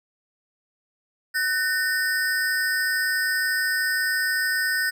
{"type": "ring-modulated tone", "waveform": "square", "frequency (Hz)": 1661.2, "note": "G#6", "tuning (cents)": 0, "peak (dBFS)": -19, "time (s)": [1.34, 4.91], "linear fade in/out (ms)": 20, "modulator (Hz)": 157, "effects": []}